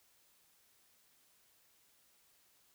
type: silence
effects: white hiss -70 dBFS RMS until 2.74 s